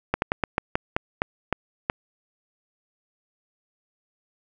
slowing click train, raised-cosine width 0.5 ms, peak -6 dBFS, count 10, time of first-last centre 0.14-1.899 s, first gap 81 ms, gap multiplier 1.21, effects none

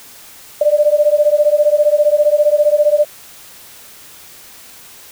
sine beating tone pair, 587.3 / 602.3 Hz, D5 / D5, 0 / +44 cents, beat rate 15 Hz, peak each -12 dBFS, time 0.61-3.05 s, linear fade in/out 5 ms, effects white hiss -39 dBFS RMS until 5.11 s

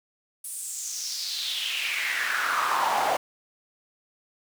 brown noise with high-pass filter sweep, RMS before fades -28 dBFS, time 0.44-3.17 s, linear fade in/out 5 ms, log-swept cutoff 10000 to 700 Hz, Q 4.4, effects none

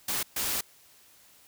white noise bursts at uneven times, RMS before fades -30 dBFS, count 2, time 0.08-0.23 / 0.36-0.61 s, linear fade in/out 5 ms, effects white hiss -58 dBFS RMS until 1.47 s

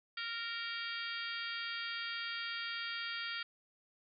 harmonic tone, 463.6 Hz, A#4, 10 cents flat, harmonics 3 / 4 / 5 / 6 / 7 / 8 / 9 / 10, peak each -43 / -45 / -46 / -49 / -45 / -50 / -56 / -47 dBFS, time 0.17-3.43 s, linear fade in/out 5 ms, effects none

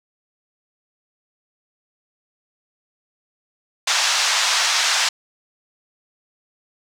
white band-pass noise, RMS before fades -19 dBFS, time 3.87-5.09 s, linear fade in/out 5 ms, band 740 to 6300 Hz, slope 24 dB/octave, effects none

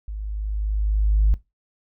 sine tone with level ramp, 52 Hz, G#1, 3 cents sharp, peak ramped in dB -28 to -11 dBFS, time 0.08-1.34 s, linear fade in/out 0 ms, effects noise-tail reverb RT60 0.2 s tail -19 dB re dry + tanh soft clip ceiling -10 dBFS

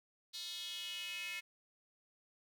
square tone with high-pass filter sweep, 196 Hz, G3, in tune, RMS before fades -44 dBFS, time 0.33-1.41 s, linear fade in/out 20 ms, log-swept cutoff 4000 to 2300 Hz, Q 5.1, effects none

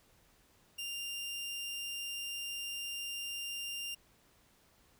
sawtooth tone, 2794 Hz, F7, in tune, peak -35 dBFS, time 0.78-3.95 s, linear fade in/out 10 ms, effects pink hiss -67 dBFS RMS until 4.99 s

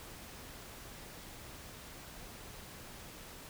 silence, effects pink hiss -50 dBFS RMS until 3.49 s

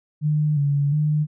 sine tone with vibrato, 146.83 Hz, D3, in tune, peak -17 dBFS, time 0.21-1.27 s, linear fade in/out 50 ms, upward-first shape square, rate 1.4 Hz, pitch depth 50 cents each way, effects none

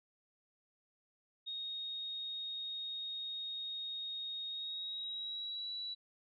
sine tone with pitch glide, 3729 to 3930 Hz, A#7 to B7, 0 to -9 cents, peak -39 dBFS, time 1.46-5.95 s, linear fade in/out 20 ms, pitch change +91 cents, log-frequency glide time 4.49-5.71 s, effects none

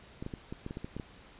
clicks, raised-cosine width 3 ms, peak -25 dBFS, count 10, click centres 0.225 / 0.264 / 0.338 / 0.525 / 0.664 / 0.709 / 0.771 / 0.845 / 0.966 / 0.998 s, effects pink hiss -55 dBFS RMS until 1.39 s + resampled to 8000 Hz

